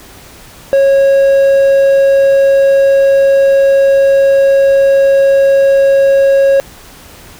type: tone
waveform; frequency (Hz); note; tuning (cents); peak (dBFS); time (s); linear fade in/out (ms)
triangle; 548; C#5; -20; -3; 0.73-6.6; 0
effects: pink hiss -36 dBFS RMS until 7.39 s